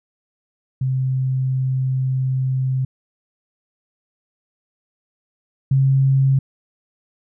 sine tone pair in turn, 130.81 / 134.88 Hz, C3 / C#3, 0 / -47 cents, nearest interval minor second, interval 53 cents, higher second, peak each -17 / -12 dBFS, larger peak second, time 0.81-2.85 / 5.71-6.39 s, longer first, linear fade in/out 5 ms, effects none

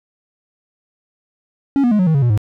triangle tone with pitch steps, 277.6 / 241.7 / 210.4 / 183.15 / 159.44 / 138.8 / 120.83 / 105.19 Hz, C#4 / B3 / G#3 / F#3 / D#3 / C#3 / B2 / G#2, +3 / -37 / +23 / -17 / +43 / +3 / -37 / +23 cents, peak -9 dBFS, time 1.76-2.376 s, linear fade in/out 0 ms, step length 77 ms, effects none

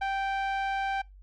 sawtooth tone with low-pass filter, 782 Hz, G5, 4 cents flat, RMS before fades -30 dBFS, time 0.01-1.02 s, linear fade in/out 10 ms, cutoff 2300 Hz, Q 0.77, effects noise-tail reverb RT60 0.2 s tail -23 dB re dry + added 48 Hz sine -48 dBFS peak until 1.22 s

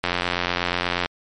click train, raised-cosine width 0.3 ms, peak -5 dBFS, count 91, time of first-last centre 0.04-1.059 s, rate 88.3 Hz, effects MP3 48 kbps

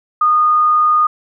sine tone, 1228 Hz, D#6, 23 cents flat, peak -9 dBFS, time 0.21-1.07 s, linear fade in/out 5 ms, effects none

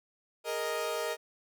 sawtooth chord, Ab suspended second, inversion none, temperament equal, 415.3 / 466.2 / 622.3 Hz, Ab4 / Bb4 / Eb5, 0 / 0 / 0 cents, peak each -36 / -31 / -31 dBFS, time 0.44-1.17 s, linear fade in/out 50 ms, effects none

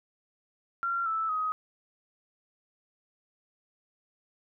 sine tone with pitch steps, 1375 / 1315.9 / 1259.4 Hz, F6 / E6 / D#6, -27 / -3 / +21 cents, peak -27 dBFS, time 0.83-1.52 s, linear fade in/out 0 ms, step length 230 ms, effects none

